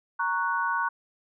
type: chord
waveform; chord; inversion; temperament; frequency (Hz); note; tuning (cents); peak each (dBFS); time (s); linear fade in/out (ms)
sine; F# major; first; equal; 932.3 / 1108.7 / 1480; A#5 / C#6 / F#6; 0 / 0 / 0; -29 / -29 / -28; 0.19-0.89; 10
effects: none